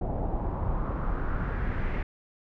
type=noise with low-pass filter sweep; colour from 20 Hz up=brown; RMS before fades=-29 dBFS; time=0.01-2.03 s; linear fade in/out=5 ms; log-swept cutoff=700 to 2100 Hz; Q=2.7; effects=none